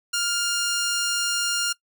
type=tone; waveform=10% pulse; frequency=1404 Hz; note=F6; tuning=9 cents sharp; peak=-14 dBFS; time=0.13-1.73 s; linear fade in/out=10 ms; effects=noise-tail reverb RT60 0.1 s tail -21 dB re dry